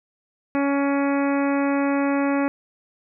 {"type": "harmonic tone", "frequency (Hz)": 280, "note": "C#4", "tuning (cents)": 18, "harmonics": [1, 2, 3, 4, 5, 6, 7, 8, 9], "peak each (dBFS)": [-20, -26, -30, -32, -34, -36, -37, -38, -39], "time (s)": [0.55, 2.48], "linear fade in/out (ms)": 0, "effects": []}